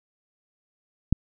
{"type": "click", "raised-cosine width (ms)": 5, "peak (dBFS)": -6, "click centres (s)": 1.126, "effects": []}